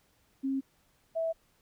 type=tone pair in turn; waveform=sine; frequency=269.3 / 654.3 Hz; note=C#4 / E5; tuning=-50 / -13 cents; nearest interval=octave + minor third; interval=1537 cents; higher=second; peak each=-28 dBFS; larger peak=neither; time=0.43-0.61 / 1.15-1.33 s; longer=neither; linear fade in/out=20 ms; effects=pink hiss -69 dBFS RMS until 1.61 s